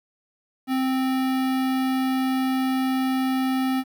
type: tone with notch filter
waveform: square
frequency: 261.6 Hz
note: C4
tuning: in tune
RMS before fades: -23 dBFS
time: 0.67-3.84 s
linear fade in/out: 50 ms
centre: 7000 Hz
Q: 0.93
effects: 9-bit